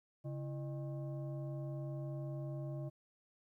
sine tone with frequency modulation, 138.59 Hz, C#3, in tune, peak -39 dBFS, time 0.24-2.9 s, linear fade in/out 20 ms, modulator 472 Hz, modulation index 0.68, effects 13-bit

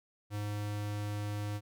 square tone, 103.83 Hz, G#2, in tune, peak -35 dBFS, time 0.3-1.61 s, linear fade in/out 50 ms, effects none

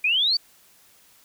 sine exponential sweep, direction up, 2382 to 4689 Hz, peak -18 dBFS, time 0.04-0.37 s, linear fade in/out 5 ms, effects white hiss -56 dBFS RMS until 1.24 s

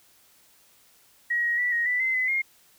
sine tone with pitch steps, 1902 / 1891 / 1960 / 1881 / 1980 / 2062 / 2022 / 2133 Hz, A#6 / A#6 / B6 / A#6 / B6 / C7 / B6 / C7, +34 / +24 / -14 / +15 / +4 / -26 / +40 / +33 cents, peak -22 dBFS, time 1.3-2.42 s, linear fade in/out 10 ms, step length 140 ms, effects white hiss -59 dBFS RMS until 2.78 s

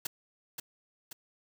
white noise with echo, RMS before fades -34 dBFS, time 0.05-0.07 s, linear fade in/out 5 ms, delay 530 ms, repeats 2, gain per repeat -5 dB, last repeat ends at 1.13 s, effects none

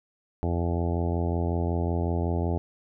harmonic tone, 85.4 Hz, F2, 38 cents flat, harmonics 1 / 2 / 3 / 4 / 5 / 6 / 7 / 8 / 9 / 10, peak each -26 / -32 / -34 / -34 / -35 / -42 / -39 / -39 / -40 / -42 dBFS, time 0.43-2.58 s, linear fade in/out 0 ms, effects none

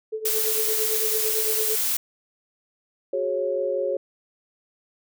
sine tone with tremolo, 436.7 Hz, A4, 13 cents flat, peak -24 dBFS, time 0.12-1.76 s, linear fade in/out 10 ms, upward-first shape triangle, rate 8.9 Hz, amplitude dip 85%
blue noise, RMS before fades -24 dBFS, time 0.25-1.97 s, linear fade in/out 5 ms
sine chord, F# suspended second, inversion none, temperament equal with one note detuned, 370 / 415.3 / 548.3 Hz, F#4 / G#4 / C#5, 0 / 0 / -19 cents, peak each -29 / -29 / -24 dBFS, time 3.13-3.97 s, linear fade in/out 5 ms
effects none

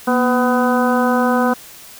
harmonic tone with a mistuned harmonic, 250.8 Hz, B3, 27 cents sharp, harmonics 1 / 2 / 3 / 4 / 5 / 6, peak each -16 / -19 / -21 / -22 / -23 / -24 dBFS, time 0.07-1.54 s, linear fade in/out 10 ms, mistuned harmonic 1, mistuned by -71 cents, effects white hiss -39 dBFS RMS until 1.99 s

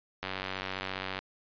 click train, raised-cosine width 0.3 ms, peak -18 dBFS, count 92, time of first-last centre 0.23-1.19 s, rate 94.8 Hz, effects resampled to 11025 Hz

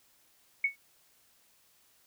sine tone with exponential decay, 2217 Hz, C#7, in tune, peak -21 dBFS, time 0.64-0.76 s, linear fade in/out 5 ms, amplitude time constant 25 ms, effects white hiss -66 dBFS RMS until 2.06 s

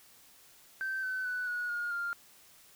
sine tone with pitch steps, 1552 / 1520.1 / 1488.8 / 1458.1 / 1428.1 / 1398.7 Hz, G6 / F#6 / F#6 / F#6 / F6 / F6, -18 / +46 / +10 / -26 / +38 / +2 cents, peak -31 dBFS, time 0.81-2.13 s, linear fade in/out 0 ms, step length 220 ms, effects tanh soft clip ceiling -28 dBFS + white hiss -59 dBFS RMS until 2.75 s

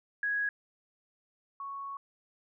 sine tone pair in turn, 1661.2 / 1108.7 Hz, G#6 / C#6, 0 / 0 cents, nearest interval perfect fifth, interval 700 cents, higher first, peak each -28 / -37 dBFS, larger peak first, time 0.23-0.49 / 1.6-1.97 s, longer second, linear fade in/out 2 ms, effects none

